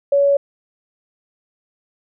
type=tone; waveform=sine; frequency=563 Hz; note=C#5; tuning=27 cents sharp; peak=-11 dBFS; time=0.12-0.37 s; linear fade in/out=5 ms; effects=none